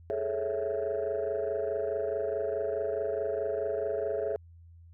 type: chord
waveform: sine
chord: A major seventh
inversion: third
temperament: equal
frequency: 415.3 / 440 / 554.4 / 659.3 Hz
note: G#4 / A4 / C#5 / E5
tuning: 0 / 0 / 0 / 0 cents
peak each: -33 dBFS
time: 0.1-4.36 s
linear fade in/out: 0 ms
effects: tanh soft clip ceiling -23 dBFS + added 84 Hz sine -50 dBFS peak until 4.93 s